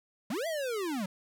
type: linear two-way sweep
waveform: square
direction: up then down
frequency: 177.4 to 678 to 177.4 Hz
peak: -32 dBFS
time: 0.3-1.06 s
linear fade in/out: 5 ms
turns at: 0.47 s
effects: none